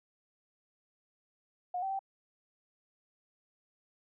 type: tone with pitch steps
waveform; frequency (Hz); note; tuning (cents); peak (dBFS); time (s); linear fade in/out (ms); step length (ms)
sine; 720 / 772 / 778; F#5 / G5 / G5; -47 / -27 / -13; -32; 1.74-1.992; 5; 84
effects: none